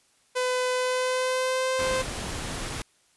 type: tone with pitch glide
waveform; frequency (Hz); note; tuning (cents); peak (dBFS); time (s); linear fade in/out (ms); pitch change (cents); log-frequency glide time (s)
sawtooth; 504 to 519.4; B4 to C5; +35 to -13; -20; 0.35-2.03; 20; +52; 0.72-1.73
type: noise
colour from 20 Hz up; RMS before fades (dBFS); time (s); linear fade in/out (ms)
pink; -33; 1.79-2.82; 2
effects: white hiss -64 dBFS RMS until 3.16 s + resampled to 24000 Hz